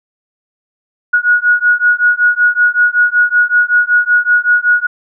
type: beating tone pair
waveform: sine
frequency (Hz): 1451 / 1456.3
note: F#6 / F#6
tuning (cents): -34 / -28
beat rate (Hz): 5.3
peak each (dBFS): -11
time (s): 1.13-4.87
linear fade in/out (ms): 10
effects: none